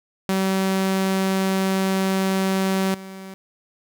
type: tone with level steps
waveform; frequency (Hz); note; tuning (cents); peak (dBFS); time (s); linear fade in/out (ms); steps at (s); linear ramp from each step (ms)
sawtooth; 191.2; G3; -43; -15 / -31; 0.29-3.34; 0; 2.94; 5
effects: 9-bit